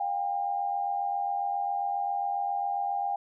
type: tone pair together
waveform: sine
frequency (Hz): 713.6 / 801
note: F5 / G5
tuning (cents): +37 / +37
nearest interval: major second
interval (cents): 200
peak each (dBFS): -33 / -28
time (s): 0-3.16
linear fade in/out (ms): 5
effects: none